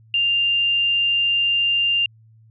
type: tone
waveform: sine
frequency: 2794 Hz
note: F7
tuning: in tune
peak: -16 dBFS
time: 0.14-2.06 s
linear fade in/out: 2 ms
effects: added 111 Hz sine -48 dBFS peak until 2.5 s